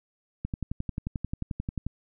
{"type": "click train", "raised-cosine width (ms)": 5, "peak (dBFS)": -18, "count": 17, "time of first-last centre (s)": [0.45, 1.866], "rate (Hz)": 11.3, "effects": []}